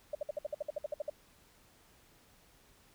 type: tone bursts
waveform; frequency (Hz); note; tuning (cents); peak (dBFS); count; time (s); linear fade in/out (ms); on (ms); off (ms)
sine; 595; D5; +22; -32; 13; 0.13-1.099; 5; 21; 58
effects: pink hiss -64 dBFS RMS until 2.94 s